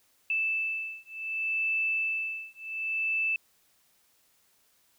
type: beating tone pair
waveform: sine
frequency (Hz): 2637 / 2637.67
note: E7 / E7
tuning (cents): 0 / 0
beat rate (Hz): 0.67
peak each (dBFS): -31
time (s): 0.3-3.36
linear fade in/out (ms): 2
effects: white hiss -67 dBFS RMS until 4.98 s